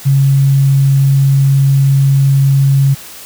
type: tone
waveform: sine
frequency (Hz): 137.2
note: C#3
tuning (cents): -17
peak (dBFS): -6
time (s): 0.05-2.95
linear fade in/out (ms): 20
effects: white hiss -32 dBFS RMS until 3.25 s

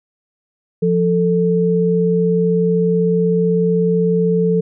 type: tone pair together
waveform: sine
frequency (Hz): 174.61 / 442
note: F3 / A4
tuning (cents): 0 / +8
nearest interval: octave + major third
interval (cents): 1608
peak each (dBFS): -15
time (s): 0.82-4.61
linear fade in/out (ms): 10
effects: none

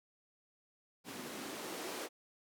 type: noise with band-pass filter sweep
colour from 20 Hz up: blue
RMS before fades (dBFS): -44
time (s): 1.04-2.09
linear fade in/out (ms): 50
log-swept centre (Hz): 220 to 400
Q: 2.1
effects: none

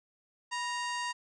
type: harmonic tone with a mistuned harmonic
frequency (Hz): 932.3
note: A#5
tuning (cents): 0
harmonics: 1 / 2 / 3 / 4 / 5 / 6 / 7 / 8 / 9 / 10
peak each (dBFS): -35 / -38 / -42 / -48 / -44 / -52 / -48 / -50 / -54 / -56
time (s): 0.51-1.13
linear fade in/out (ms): 20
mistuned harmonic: 1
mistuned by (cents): +86
effects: none

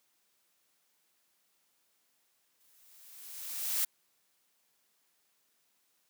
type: noise with exponential growth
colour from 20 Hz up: blue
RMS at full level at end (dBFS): -29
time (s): 2.6-3.85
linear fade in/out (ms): 5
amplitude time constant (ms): 270
effects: white hiss -74 dBFS RMS until 6.09 s + high-pass 150 Hz 12 dB/octave

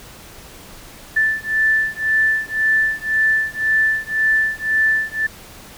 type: beating tone pair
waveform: sine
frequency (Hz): 1760 / 1761.9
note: A6 / A6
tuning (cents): 0 / +2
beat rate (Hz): 1.9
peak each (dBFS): -18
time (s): 1.16-5.27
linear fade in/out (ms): 10
effects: pink hiss -40 dBFS RMS until 5.77 s

